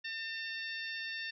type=harmonic tone; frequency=902 Hz; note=A5; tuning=43 cents sharp; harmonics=2 / 3 / 4 / 5 / 6; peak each=-40 / -44 / -46 / -48 / -50 dBFS; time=0.04-1.31 s; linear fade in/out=10 ms; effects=none